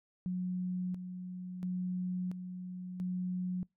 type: tone with tremolo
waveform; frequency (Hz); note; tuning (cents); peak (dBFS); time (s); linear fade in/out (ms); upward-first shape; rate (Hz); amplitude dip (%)
sine; 181.9; F#3; -29; -32; 0.26-3.63; 0; square; 0.73; 55
effects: noise-tail reverb RT60 0.2 s tail -26 dB re dry